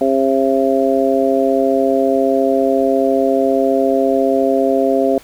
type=harmonic tone; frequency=134.5 Hz; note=C3; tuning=48 cents sharp; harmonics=2 / 3 / 4 / 5; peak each=-17 / -17 / -17 / -17 dBFS; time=0.01-5.18 s; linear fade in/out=2 ms; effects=pink hiss -43 dBFS RMS until 5.23 s